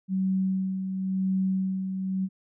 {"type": "tone with tremolo", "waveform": "sine", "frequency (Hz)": 189.5, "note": "F#3", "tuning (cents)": 42, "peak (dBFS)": -22, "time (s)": [0.08, 2.29], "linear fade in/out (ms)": 50, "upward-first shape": "sine", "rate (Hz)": 0.95, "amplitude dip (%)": 50, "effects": []}